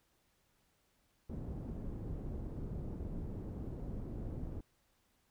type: low-pass noise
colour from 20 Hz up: pink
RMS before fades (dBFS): -42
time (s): 1.29-4.61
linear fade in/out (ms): 10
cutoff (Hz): 320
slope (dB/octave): 12
effects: pink hiss -75 dBFS RMS until 5.3 s